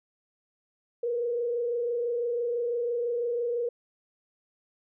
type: tone with frequency modulation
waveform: sine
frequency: 476.8 Hz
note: A#4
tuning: 39 cents sharp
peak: -26 dBFS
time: 1.03-3.69 s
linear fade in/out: 5 ms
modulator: 26 Hz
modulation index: 0.54
effects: none